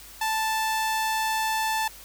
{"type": "tone", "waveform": "sawtooth", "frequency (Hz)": 880, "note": "A5", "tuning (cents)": 0, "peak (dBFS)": -20, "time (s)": [0.21, 1.88], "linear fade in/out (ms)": 5, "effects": ["added 50 Hz sine -52 dBFS peak until 2.04 s", "white hiss -46 dBFS RMS until 2.04 s"]}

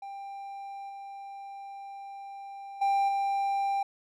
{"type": "tone with level steps", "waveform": "triangle", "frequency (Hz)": 792, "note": "G5", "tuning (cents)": 18, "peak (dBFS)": [-36, -38, -21, -24], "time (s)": [0.02, 3.83], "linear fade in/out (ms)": 5, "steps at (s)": [0.89, 2.81, 3.08], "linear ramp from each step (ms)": 10, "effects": []}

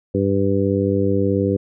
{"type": "harmonic tone", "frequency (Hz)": 98.5, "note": "G2", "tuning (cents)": 9, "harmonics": [1, 2, 3, 4, 5], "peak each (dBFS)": [-22, -22, -22, -22, -22], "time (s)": [0.14, 1.57], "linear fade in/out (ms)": 10, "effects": []}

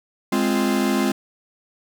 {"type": "chord", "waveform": "45% pulse", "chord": "F minor", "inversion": "first", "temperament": "equal with one note detuned", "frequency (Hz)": [207.7, 261.6, 347.6], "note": ["Ab3", "C4", "F4"], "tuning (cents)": [0, 0, -8], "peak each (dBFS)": [-22, -22, -24], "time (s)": [0.32, 1.12], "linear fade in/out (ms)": 5, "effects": []}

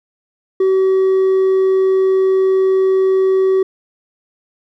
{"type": "tone with hard clipping", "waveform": "sine", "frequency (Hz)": 380.4, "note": "F#4", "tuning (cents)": 48, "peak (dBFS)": -11, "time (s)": [0.6, 3.63], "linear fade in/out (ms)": 5, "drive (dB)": 2, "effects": []}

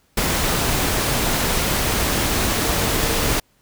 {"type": "tone in noise", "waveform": "sine", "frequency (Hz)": 456.8, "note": "A#4", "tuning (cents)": -35, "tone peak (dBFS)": -30, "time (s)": [2.58, 3.32], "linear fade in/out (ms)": 5, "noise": "pink", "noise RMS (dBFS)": -20, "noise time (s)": [0.17, 3.4], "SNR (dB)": -13, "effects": ["pink hiss -61 dBFS RMS until 3.61 s"]}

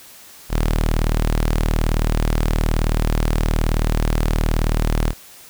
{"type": "tone", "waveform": "sawtooth", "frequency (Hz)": 38.89, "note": "D#1", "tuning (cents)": 0, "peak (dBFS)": -12, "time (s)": [0.49, 5.14], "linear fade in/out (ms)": 50, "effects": ["white hiss -43 dBFS RMS until 5.49 s"]}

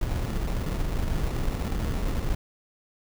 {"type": "noise with sample-and-hold", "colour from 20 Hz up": "brown", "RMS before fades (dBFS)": -27, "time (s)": [0.01, 2.35], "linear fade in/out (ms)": 5, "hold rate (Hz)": 1575, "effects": []}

